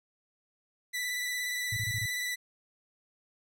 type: tone with vibrato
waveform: sawtooth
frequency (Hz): 1979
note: B6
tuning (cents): +3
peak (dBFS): -28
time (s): 0.93-2.36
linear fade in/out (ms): 20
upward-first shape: sine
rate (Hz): 17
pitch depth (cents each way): 21
type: tone bursts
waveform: sine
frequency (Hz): 109.4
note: A2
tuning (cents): -9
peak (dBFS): -32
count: 5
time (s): 1.72-2.06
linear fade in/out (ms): 5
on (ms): 48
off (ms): 25
effects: none